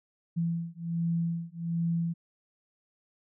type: beating tone pair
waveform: sine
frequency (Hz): 167.4 / 168.7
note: E3 / E3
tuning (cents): +27 / +40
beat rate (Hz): 1.3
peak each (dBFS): -31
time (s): 0.36-2.14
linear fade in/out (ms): 20
effects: none